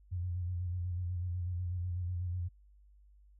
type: tone with vibrato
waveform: sine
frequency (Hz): 89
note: F2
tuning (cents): +33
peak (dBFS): -33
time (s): 0.11-2.49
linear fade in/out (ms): 20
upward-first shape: square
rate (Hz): 8.1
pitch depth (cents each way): 40
effects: added 50 Hz sine -58 dBFS peak until 3.39 s